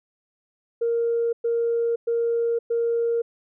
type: tone bursts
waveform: sine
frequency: 466.2 Hz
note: A#4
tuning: in tune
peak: -19 dBFS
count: 4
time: 0.81-3.22 s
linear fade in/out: 10 ms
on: 520 ms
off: 110 ms
effects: tanh soft clip ceiling -15 dBFS